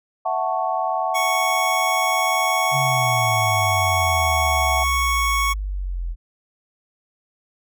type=chord; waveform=sine; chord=F# minor seventh; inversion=third; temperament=equal; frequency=659.3 / 740 / 880 / 1108.7 Hz; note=E5 / F#5 / A5 / C#6; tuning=0 / 0 / 0 / 0 cents; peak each=-26 / -23 / -26 / -27 dBFS; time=0.25-4.84 s; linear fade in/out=10 ms
type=tone; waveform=25% pulse; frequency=1108.7 Hz; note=C#6; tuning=in tune; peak=-15 dBFS; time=1.14-5.54 s; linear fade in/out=20 ms
type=exponential sweep; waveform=sine; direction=down; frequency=140.5 to 41.2 Hz; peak=-23 dBFS; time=2.71-6.16 s; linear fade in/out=50 ms
effects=none